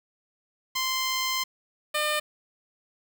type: tone pair in turn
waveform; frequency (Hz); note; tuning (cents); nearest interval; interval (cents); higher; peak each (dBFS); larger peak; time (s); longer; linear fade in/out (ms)
10% pulse; 1042 / 602.8; C6 / D5; -7 / +45; major sixth; 948; first; -17 / -16; second; 0.75-1.44 / 1.94-2.2; first; 10
effects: 8-bit